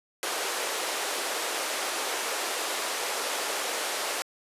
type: band-pass noise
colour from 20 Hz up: pink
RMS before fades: -31 dBFS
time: 0.23-4.22 s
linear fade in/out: 0 ms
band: 410 to 12000 Hz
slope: 24 dB/octave
effects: resampled to 32000 Hz